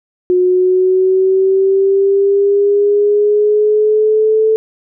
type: linear sweep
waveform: sine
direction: up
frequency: 361.3 to 440 Hz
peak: -8 dBFS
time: 0.3-4.56 s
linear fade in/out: 0 ms
effects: none